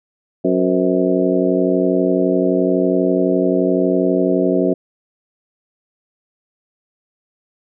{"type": "harmonic tone with a mistuned harmonic", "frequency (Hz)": 91.9, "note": "F#2", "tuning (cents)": -11, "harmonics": [2, 3, 4, 5, 6, 7], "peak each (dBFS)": [-21, -18, -18, -23, -22, -22], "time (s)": [0.44, 4.74], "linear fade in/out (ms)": 10, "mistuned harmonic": 6, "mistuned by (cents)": -100, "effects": []}